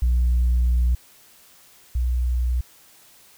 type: tone pair in turn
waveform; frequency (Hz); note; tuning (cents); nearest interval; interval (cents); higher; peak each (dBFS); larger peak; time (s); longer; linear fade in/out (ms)
sine; 60.8 / 61.47; B1 / B1; -26 / -7; unison; 19; second; -14 / -18; first; 0.02-0.95 / 1.95-2.61; first; 5
effects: tanh soft clip ceiling -14 dBFS + white hiss -52 dBFS RMS until 3.37 s